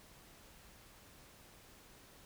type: silence
effects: pink hiss -60 dBFS RMS until 2.25 s